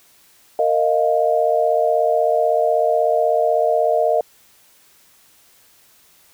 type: chord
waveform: sine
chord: Bb suspended fourth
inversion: none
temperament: equal with one note detuned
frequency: 461.3 / 622.3 / 698.5 Hz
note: Bb4 / Eb5 / F5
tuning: -18 / 0 / 0 cents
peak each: -20 / -17 / -19 dBFS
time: 0.59-4.21 s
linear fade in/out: 2 ms
effects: white hiss -53 dBFS RMS until 6.33 s